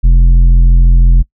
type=tone with tanh clipping; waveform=sine; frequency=43 Hz; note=F1; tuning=26 cents flat; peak=-4 dBFS; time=0.03-1.23 s; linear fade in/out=20 ms; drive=8 dB; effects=noise-tail reverb RT60 0.1 s tail -23 dB re dry